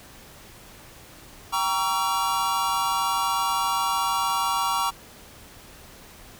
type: chord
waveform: square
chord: G diminished seventh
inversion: none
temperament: just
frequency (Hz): 784 / 940.8 / 1128.9 / 1354.7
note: G5 / Bb5 / Db6 / Fb6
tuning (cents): 0 / +16 / +31 / +47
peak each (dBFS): -32 / -27 / -27 / -31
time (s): 1.52-4.91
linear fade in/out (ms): 20
effects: pink hiss -47 dBFS RMS until 6.39 s